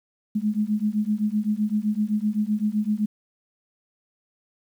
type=beating tone pair; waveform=sine; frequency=207.7 / 215.5 Hz; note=G#3 / A3; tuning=0 / -36 cents; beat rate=7.8 Hz; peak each=-24 dBFS; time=0.35-3.06 s; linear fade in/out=10 ms; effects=9-bit